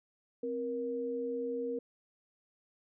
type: tone pair together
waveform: sine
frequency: 261.9 / 472.9 Hz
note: C4 / A#4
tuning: +2 / +25 cents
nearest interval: minor seventh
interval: 1023 cents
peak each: -39 / -34 dBFS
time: 0.43-1.79 s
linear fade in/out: 5 ms
effects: none